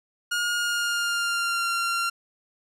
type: tone with pitch glide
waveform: sawtooth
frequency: 1429 to 1379.5 Hz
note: F6 to F6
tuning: +39 to -22 cents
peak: -20 dBFS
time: 0.31-2.1 s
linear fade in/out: 10 ms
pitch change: -61 cents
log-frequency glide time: 0.55-1.69 s
effects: low-pass 11000 Hz 12 dB/octave